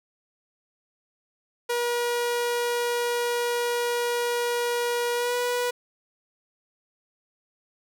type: tone with pitch glide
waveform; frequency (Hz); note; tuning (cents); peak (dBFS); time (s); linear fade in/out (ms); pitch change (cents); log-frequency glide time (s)
sawtooth; 479.6 to 488.5; A#4 to B4; +49 to -19; -20; 1.69-5.71; 10; +32; 5.15-5.35
effects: none